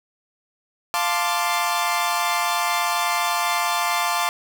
sawtooth chord, D minor seventh, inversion first, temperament equal, 698.5 / 880 / 1046.5 / 1174.7 Hz, F5 / A5 / C6 / D6, 0 / 0 / 0 / 0 cents, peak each -22 dBFS, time 0.94-4.29 s, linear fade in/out 0 ms, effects 8-bit

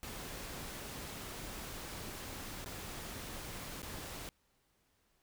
pink noise with dropouts, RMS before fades -45 dBFS, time 0.03-4.29 s, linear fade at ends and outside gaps 0 ms, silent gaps 2.645-2.66 / 3.819-3.829 s, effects pink hiss -75 dBFS RMS until 5.22 s

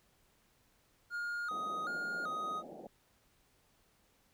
triangle tone with vibrato, 1333 Hz, E6, 19 cents sharp, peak -34 dBFS, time 1.1-2.63 s, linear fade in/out 50 ms, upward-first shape square, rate 1.3 Hz, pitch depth 110 cents each way
white band-pass noise, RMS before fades -49 dBFS, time 1.51-2.87 s, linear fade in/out 2 ms, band 160 to 790 Hz, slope 96 dB/octave
effects pink hiss -71 dBFS RMS until 4.33 s

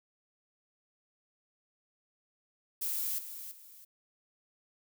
violet noise with echo, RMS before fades -34 dBFS, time 2.81-3.19 s, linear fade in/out 10 ms, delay 330 ms, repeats 2, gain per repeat -10 dB, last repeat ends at 3.85 s, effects none

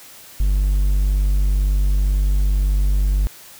triangle tone, 49 Hz, G1, in tune, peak -12 dBFS, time 0.4-3.27 s, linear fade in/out 0 ms, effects white hiss -42 dBFS RMS until 3.59 s

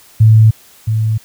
sine tone with echo, 110 Hz, A2, in tune, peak -3 dBFS, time 0.2-0.51 s, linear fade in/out 10 ms, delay 670 ms, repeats 1, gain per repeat -8 dB, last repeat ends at 1.18 s, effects white hiss -44 dBFS RMS until 1.24 s

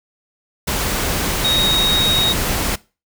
sine tone in noise, 3766 Hz, A#7, 17 cents sharp, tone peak -14 dBFS, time 1.44-2.33 s, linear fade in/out 10 ms, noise pink, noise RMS -20 dBFS, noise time 0.67-2.76 s, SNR +3 dB, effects noise-tail reverb RT60 0.3 s tail -21 dB re dry

